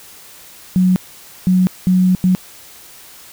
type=tone bursts at uneven times; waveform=sine; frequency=184 Hz; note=F#3; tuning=9 cents flat; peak=-9 dBFS; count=4; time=0.76-0.96 / 1.47-1.67 / 1.87-2.15 / 2.24-2.35 s; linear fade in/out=0 ms; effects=white hiss -40 dBFS RMS until 3.32 s